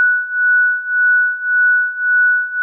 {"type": "beating tone pair", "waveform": "sine", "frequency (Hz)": [1475, 1476.8], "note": ["F#6", "F#6"], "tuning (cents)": [-6, -4], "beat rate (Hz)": 1.8, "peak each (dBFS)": [-16, -13], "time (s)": [0, 2.62], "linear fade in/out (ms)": 0, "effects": []}